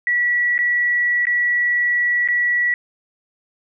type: tone with dropouts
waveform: sine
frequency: 1941 Hz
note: B6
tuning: 31 cents flat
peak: -15 dBFS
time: 0.07-2.74 s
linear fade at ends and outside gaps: 1 ms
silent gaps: 0.579-0.589 / 1.254-1.269 / 2.276-2.286 s
effects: none